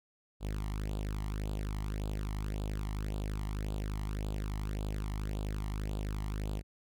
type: tone with flanger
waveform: sawtooth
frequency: 51.6 Hz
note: G#1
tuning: 10 cents flat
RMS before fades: -36 dBFS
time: 0.4-6.63 s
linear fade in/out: 50 ms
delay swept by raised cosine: 0.25 to 1 ms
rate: 1.8 Hz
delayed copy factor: +0.75
effects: none